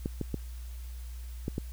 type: clicks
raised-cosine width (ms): 3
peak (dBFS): -18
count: 5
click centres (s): 0.059 / 0.213 / 0.343 / 1.481 / 1.581
effects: added 60 Hz sine -38 dBFS peak until 1.72 s + white hiss -56 dBFS RMS until 1.72 s